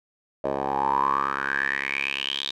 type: tone with band-pass filter sweep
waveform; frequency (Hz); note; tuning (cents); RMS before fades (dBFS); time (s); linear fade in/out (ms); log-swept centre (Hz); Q
10% pulse; 68.8; C#2; -12; -26; 0.44-2.51; 5; 610 to 3700; 8.7
effects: none

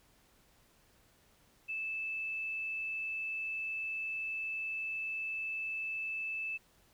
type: tone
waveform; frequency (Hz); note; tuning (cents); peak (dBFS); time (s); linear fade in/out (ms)
sine; 2628; E7; -6; -35; 1.68-6.58; 20
effects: pink hiss -67 dBFS RMS until 6.93 s

